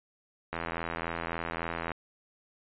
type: click train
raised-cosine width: 0.5 ms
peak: -18 dBFS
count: 117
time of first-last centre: 0.53-1.918 s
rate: 83.6 Hz
effects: resampled to 8000 Hz